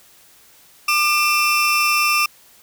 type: tone pair together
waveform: 30% pulse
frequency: 1194.2 / 2681 Hz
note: D6 / E7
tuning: +29 / +29 cents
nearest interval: octave + major second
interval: 1400 cents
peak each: -15 dBFS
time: 0.88-2.26 s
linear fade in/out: 5 ms
effects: white hiss -50 dBFS RMS until 2.62 s